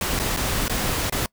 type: noise with dropouts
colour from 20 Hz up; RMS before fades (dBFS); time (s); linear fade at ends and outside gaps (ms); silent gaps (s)
pink; -24; 0.01-1.26; 2; 0.192-0.197 / 0.365-0.371 / 0.682-0.696 / 1.098-1.123
effects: noise-tail reverb RT60 0.1 s tail -24 dB re dry